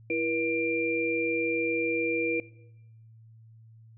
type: tone cluster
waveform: sine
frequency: 332.3 / 479.3 / 2378 Hz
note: E4 / A#4 / D7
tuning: +14 / +48 / +21 cents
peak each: -30 dBFS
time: 0.1-2.4 s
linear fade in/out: 2 ms
effects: noise-tail reverb RT60 0.9 s tail -20 dB re dry + added 112 Hz sine -50 dBFS peak until 3.97 s